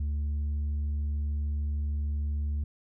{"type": "tone with tanh clipping", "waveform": "sine", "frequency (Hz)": 73.42, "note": "D2", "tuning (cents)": 0, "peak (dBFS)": -28, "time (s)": [0, 2.64], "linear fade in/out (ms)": 5, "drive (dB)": 3, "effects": []}